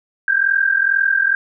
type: tone pair together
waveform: sine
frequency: 1568 / 1610.2 Hz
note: G6 / G6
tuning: 0 / +46 cents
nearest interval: unison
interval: 46 cents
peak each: -16 dBFS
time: 0.28-1.35 s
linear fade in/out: 2 ms
effects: none